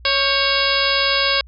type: harmonic tone with a mistuned harmonic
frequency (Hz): 554.4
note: C#5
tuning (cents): 0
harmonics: 1 / 2 / 3 / 4 / 5 / 6 / 7 / 8 / 9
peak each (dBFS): -24 / -24 / -24 / -24 / -24 / -24 / -24 / -24 / -24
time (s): 0.05-1.41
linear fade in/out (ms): 2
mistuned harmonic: 3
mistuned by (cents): -73
effects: added 60 Hz sine -39 dBFS peak until 1.47 s